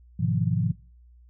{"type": "chord", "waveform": "sine", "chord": "F half-diminished seventh", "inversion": "first", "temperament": "just", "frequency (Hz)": [104.77, 125.72, 157.15, 174.61], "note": ["Ab2", "Cb3", "Eb3", "F3"], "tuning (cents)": [16, 31, 18, 0], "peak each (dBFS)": -27, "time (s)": [0.19, 0.72], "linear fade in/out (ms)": 10, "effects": ["noise-tail reverb RT60 0.4 s tail -22 dB re dry", "added 60 Hz sine -50 dBFS peak until 1.29 s"]}